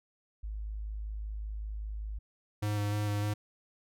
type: tone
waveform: sine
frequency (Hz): 52.6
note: G#1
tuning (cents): +23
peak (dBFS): -35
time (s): 0.43-2.19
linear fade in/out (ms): 10
type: tone with vibrato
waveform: square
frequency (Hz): 103.83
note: G#2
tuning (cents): 0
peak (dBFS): -30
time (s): 2.62-3.34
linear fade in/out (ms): 10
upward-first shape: square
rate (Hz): 3.3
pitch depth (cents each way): 13
effects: none